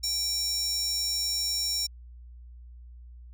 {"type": "tone with high-pass filter", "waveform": "square", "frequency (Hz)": 784, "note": "G5", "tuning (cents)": 0, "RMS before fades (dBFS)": -29, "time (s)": [0.03, 1.87], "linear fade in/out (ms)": 10, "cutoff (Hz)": 5700, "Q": 5.8, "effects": ["added 60 Hz sine -44 dBFS peak until 3.33 s"]}